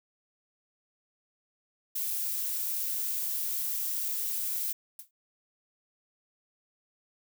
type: noise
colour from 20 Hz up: violet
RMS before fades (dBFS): -32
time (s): 1.95-4.73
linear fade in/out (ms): 10
type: noise with exponential decay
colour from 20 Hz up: violet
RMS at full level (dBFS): -39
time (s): 4.99-5.11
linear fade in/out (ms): 2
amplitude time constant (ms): 24
effects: none